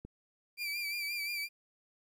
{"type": "click", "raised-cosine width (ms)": 3, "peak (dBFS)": -32, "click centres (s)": 0.05}
{"type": "tone with vibrato", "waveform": "30% pulse", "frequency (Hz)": 2348, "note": "D7", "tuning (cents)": -1, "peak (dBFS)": -32, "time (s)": [0.57, 1.49], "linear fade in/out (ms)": 50, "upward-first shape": "sine", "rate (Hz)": 5.7, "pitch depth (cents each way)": 47}
{"effects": ["12-bit"]}